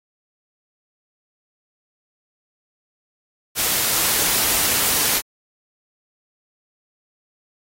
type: noise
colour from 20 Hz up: white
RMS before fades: -19 dBFS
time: 3.55-5.22 s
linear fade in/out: 50 ms
effects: AAC 48 kbps